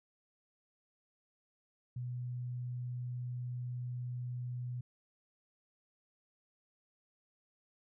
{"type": "tone", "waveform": "sine", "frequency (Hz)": 123.47, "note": "B2", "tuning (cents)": 0, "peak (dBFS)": -37, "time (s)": [1.96, 4.81], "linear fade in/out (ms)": 5, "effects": []}